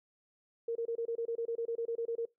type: tone bursts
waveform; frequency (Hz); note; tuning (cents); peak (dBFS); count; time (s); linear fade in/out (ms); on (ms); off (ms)
sine; 462.8; A#4; -13; -31; 16; 0.68-2.254; 5; 74; 26
effects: noise-tail reverb RT60 0.2 s tail -23 dB re dry